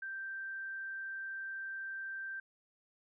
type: tone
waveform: sine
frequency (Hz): 1568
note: G6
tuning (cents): 0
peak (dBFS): -39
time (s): 0.02-2.4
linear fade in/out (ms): 5
effects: none